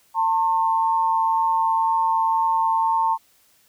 sine tone pair together, 901 / 1071.5 Hz, A5 / C6, +41 / +41 cents, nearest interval minor third, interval 300 cents, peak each -18 / -24 dBFS, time 0.14-3.18 s, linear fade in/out 50 ms, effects white hiss -59 dBFS RMS until 3.68 s

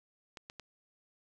clicks, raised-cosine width 0.2 ms, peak -28 dBFS, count 3, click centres 0.372 / 0.499 / 0.597 s, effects none

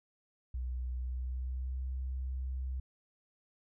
sine tone with pitch glide, 62.3 to 64.72 Hz, B1 to C2, +16 to -18 cents, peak -34 dBFS, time 0.54-2.8 s, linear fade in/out 5 ms, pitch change +66 cents, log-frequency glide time 0.95-1.91 s, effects none

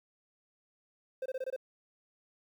triangle tone bursts, 521 Hz, C5, 7 cents flat, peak -31 dBFS, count 6, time 1.22-1.563 s, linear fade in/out 5 ms, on 38 ms, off 23 ms, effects 11-bit

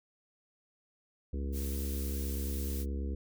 harmonic tone, 69.3 Hz, C#2, in tune, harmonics 1 / 3 / 4 / 5 / 6 / 7, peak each -33 / -43 / -45 / -47 / -49 / -50 dBFS, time 1.33-3.15 s, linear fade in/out 5 ms
blue noise, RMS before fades -44 dBFS, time 1.52-2.86 s, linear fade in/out 50 ms
effects none

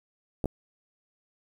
clicks, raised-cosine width 2 ms, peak -15 dBFS, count 2, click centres 0.442 / 0.457 s, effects 8-bit

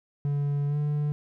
triangle tone with pitch glide, 143.4 to 147.69 Hz, D3 to D3, -41 to +10 cents, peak -22 dBFS, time 0.25-1.12 s, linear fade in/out 0 ms, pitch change +51 cents, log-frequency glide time 0.67-0.77 s, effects none

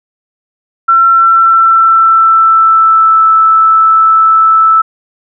sine tone with pitch glide, 1351 to 1315.6 Hz, E6 to E6, +42 to -4 cents, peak -3 dBFS, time 0.88-4.82 s, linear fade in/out 10 ms, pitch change -46 cents, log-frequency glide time 1.02-3.26 s, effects none

